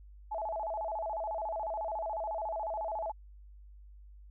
sine tone with vibrato, 749 Hz, F#5, 21 cents sharp, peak -33 dBFS, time 0.31-3.12 s, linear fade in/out 10 ms, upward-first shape square, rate 14 Hz, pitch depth 230 cents each way, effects added 50 Hz sine -50 dBFS peak until 4.3 s

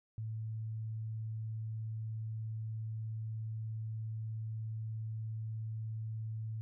sine tone, 110.4 Hz, A2, 6 cents sharp, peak -37 dBFS, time 0.18-6.61 s, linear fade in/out 0 ms, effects none

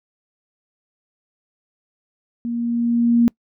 sine tone with level ramp, 235.7 Hz, A#3, 19 cents sharp, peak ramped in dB -22 to -10 dBFS, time 2.45-3.28 s, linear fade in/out 0 ms, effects noise-tail reverb RT60 0.1 s tail -26 dB re dry

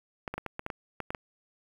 clicks, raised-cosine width 0.5 ms, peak -19 dBFS, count 10, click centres 0.278 / 0.34 / 0.38 / 0.463 / 0.594 / 0.664 / 0.702 / 1.003 / 1.105 / 1.148 s, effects 8-bit

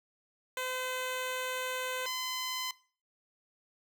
10% pulse tone pair in turn, 511 / 1022 Hz, C5 / C6, -41 / -41 cents, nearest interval octave, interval 1200 cents, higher second, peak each -25 dBFS, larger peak neither, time 0.57-2.06 / 2.06-2.71 s, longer first, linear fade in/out 2 ms, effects noise-tail reverb RT60 0.4 s tail -20 dB re dry

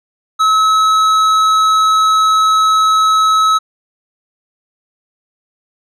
triangle tone with tanh clipping, 1291 Hz, E6, 37 cents flat, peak -10 dBFS, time 0.39-3.59 s, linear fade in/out 20 ms, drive 15 dB, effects none

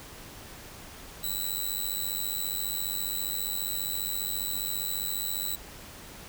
5% pulse tone with amplitude modulation, 3951 Hz, B7, in tune, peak -18 dBFS, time 1.23-5.56 s, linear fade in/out 10 ms, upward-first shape sine, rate 94.8 Hz, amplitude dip 90%, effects pink hiss -46 dBFS RMS until 6.28 s

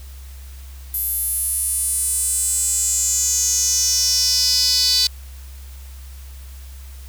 sawtooth tone with high-pass filter sweep, 500 Hz, B4, 21 cents sharp, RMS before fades -19 dBFS, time 0.94-5.07 s, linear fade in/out 2 ms, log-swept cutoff 12000 to 4400 Hz, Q 6.6, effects added 66 Hz sine -34 dBFS peak until 7.08 s + white hiss -47 dBFS RMS until 7.08 s

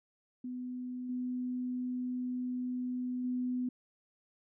sine tone with level steps, 250.2 Hz, B3, 23 cents sharp, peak -37 / -33 / -31 dBFS, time 0.44-3.69 s, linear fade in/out 5 ms, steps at 1.09 / 3.24 s, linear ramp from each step 5 ms, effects none

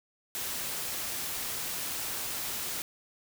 white noise, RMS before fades -35 dBFS, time 0.35-2.82 s, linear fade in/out 0 ms, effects none

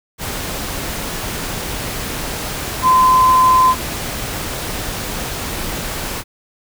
sine tone in noise, 1027 Hz, C6, 33 cents flat, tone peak -8 dBFS, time 2.82-3.75 s, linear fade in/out 50 ms, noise pink, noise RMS -24 dBFS, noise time 0.18-6.24 s, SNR +13 dB, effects none

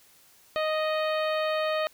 harmonic tone with a mistuned harmonic, 622.3 Hz, D#5, in tune, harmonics 1 / 2 / 3 / 4 / 5 / 6 / 7, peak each -26 / -32 / -36 / -38 / -40 / -42 / -43 dBFS, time 0.56-1.87 s, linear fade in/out 0 ms, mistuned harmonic 5, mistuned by -20 cents, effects white hiss -58 dBFS RMS until 1.93 s

